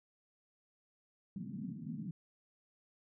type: band-pass noise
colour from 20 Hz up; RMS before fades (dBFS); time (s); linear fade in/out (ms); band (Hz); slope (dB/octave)
white; -43; 1.36-2.11; 2; 140 to 240; 48
effects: none